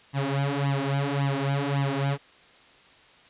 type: tone with flanger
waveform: sawtooth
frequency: 139.4 Hz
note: C#3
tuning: 10 cents sharp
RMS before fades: -26 dBFS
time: 0.13-2.18 s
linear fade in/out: 50 ms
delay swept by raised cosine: 1 to 5.9 ms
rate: 1.8 Hz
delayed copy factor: +0.85
effects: white hiss -54 dBFS RMS until 3.29 s + resampled to 8000 Hz